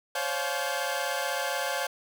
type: tone cluster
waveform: sawtooth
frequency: 530 / 566 / 703 / 856 / 1563 Hz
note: C5 / C#5 / F5 / A5 / G6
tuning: +22 / +36 / +11 / -48 / -6 cents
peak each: -31 dBFS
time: 0.15-1.87 s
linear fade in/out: 5 ms
effects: none